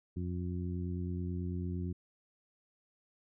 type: harmonic tone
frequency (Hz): 89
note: F2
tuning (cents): +33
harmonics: 1 / 2 / 3 / 4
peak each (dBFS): -36 / -39 / -44 / -46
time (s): 0.16-1.93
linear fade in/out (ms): 10
effects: none

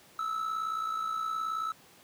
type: tone with amplitude modulation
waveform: triangle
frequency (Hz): 1306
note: E6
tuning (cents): -17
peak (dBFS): -26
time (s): 0.19-1.72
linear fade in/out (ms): 2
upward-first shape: sine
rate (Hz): 58.9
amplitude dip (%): 60
effects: pink hiss -57 dBFS RMS until 2.03 s + high-pass 150 Hz 12 dB/octave

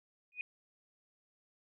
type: tone with exponential growth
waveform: sine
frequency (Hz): 2477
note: D#7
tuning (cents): -8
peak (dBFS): -32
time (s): 0.32-0.41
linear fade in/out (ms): 1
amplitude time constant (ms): 19
effects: none

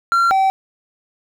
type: tone pair in turn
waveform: triangle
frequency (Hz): 1372 / 770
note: F6 / G5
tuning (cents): -31 / -31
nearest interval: minor seventh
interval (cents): 1000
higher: first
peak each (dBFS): -10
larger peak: neither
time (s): 0.12-0.31 / 0.31-0.5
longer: neither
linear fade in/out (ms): 0
effects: none

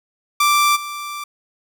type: tone with level steps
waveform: sawtooth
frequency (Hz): 1174.7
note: D6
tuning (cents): 0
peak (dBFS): -9 / -23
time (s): 0.4-1.24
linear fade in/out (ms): 5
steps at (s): 0.75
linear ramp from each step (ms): 20
effects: none

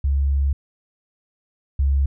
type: tone pair in turn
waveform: sine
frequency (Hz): 69.4 / 68.92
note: C#2 / C#2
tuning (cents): +3 / -9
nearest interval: unison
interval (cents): 12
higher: first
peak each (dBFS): -16 / -15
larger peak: second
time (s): 0.04-0.53 / 1.79-2.06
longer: first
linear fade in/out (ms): 5
effects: none

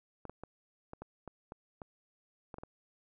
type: clicks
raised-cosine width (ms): 1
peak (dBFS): -30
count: 11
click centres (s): 0.253 / 0.296 / 0.436 / 0.934 / 1.02 / 1.277 / 1.521 / 1.818 / 2.542 / 2.584 / 2.635
effects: none

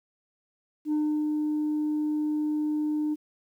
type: tone with ADSR envelope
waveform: sine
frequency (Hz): 302.5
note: D#4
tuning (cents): -49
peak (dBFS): -20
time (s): 0.85-3.16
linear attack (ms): 74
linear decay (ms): 320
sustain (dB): -3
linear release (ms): 31
effects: tanh soft clip ceiling -22 dBFS + 10-bit

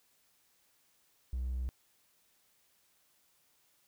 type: tone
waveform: triangle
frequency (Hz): 62.9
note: B1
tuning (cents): +32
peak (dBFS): -30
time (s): 1.33-1.69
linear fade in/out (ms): 0
effects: tanh soft clip ceiling -28 dBFS + white hiss -71 dBFS RMS until 3.87 s

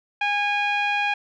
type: tone with low-pass filter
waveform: sawtooth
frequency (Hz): 820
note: G#5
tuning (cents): -22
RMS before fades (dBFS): -23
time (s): 0.21-1.14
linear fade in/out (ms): 5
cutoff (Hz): 2600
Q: 3.5
effects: none

